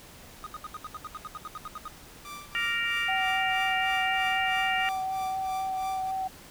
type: tone bursts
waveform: triangle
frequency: 1244.5 Hz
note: D#6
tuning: in tune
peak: -33 dBFS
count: 15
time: 0.44-1.879 s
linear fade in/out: 0 ms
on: 25 ms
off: 76 ms
type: tone with tremolo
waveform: sawtooth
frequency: 1174.7 Hz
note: D6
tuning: in tune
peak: -34 dBFS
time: 2.25-6.11 s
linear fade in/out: 0 ms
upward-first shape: triangle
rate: 3.1 Hz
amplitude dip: 95%
type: harmonic tone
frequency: 466.2 Hz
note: A#4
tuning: in tune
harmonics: 3 / 4 / 5 / 6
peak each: -34 / -30 / -32 / -32 dBFS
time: 2.55-4.89 s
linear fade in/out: 0 ms
type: tone with vibrato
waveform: sine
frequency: 760 Hz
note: F#5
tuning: 46 cents sharp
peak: -28 dBFS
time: 3.08-6.28 s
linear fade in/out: 10 ms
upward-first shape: triangle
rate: 4 Hz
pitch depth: 15 cents each way
effects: pink hiss -49 dBFS RMS until 6.5 s